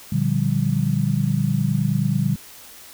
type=chord; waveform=sine; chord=G minor seventh; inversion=first; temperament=just; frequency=117.6 / 147 / 176.4 / 196 Hz; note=Bb2 / D3 / F3 / G3; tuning=+16 / +2 / +18 / 0 cents; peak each=-24 / -21 / -26 / -23 dBFS; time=0.12-2.36 s; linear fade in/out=5 ms; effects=white hiss -43 dBFS RMS until 2.93 s